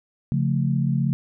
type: chord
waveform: sine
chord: Db augmented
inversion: none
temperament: equal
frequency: 138.59 / 174.61 / 220 Hz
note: Db3 / F3 / A3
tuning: 0 / 0 / 0 cents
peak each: -21 / -25 / -26 dBFS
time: 0.32-1.13 s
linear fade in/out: 0 ms
effects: none